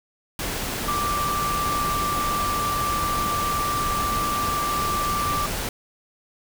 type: tone in noise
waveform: sine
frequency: 1174.7 Hz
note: D6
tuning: in tune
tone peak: -23 dBFS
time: 0.88-5.46 s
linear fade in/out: 2 ms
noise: pink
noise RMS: -28 dBFS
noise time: 0.39-5.69 s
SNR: +2 dB
effects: none